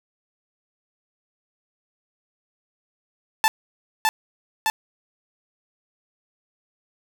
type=tone with echo; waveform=sawtooth; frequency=880 Hz; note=A5; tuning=in tune; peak=-11 dBFS; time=3.44-3.48 s; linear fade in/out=0 ms; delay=610 ms; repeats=2; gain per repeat=-2 dB; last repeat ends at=4.7 s; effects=none